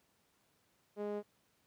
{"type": "tone with band-pass filter", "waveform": "sawtooth", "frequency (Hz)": 206.9, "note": "G#3", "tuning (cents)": -6, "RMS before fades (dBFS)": -39, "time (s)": [0.96, 1.23], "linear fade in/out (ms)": 50, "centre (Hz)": 470, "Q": 2.1, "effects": ["pink hiss -74 dBFS RMS until 1.66 s", "high-pass 100 Hz 12 dB/octave"]}